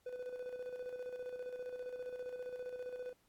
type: tone with tremolo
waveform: triangle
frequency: 498.9 Hz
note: B4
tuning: 17 cents sharp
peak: -38 dBFS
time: 0.06-3.13 s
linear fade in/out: 5 ms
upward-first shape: square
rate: 15 Hz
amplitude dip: 50%
effects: pink hiss -75 dBFS RMS until 3.28 s + AAC 64 kbps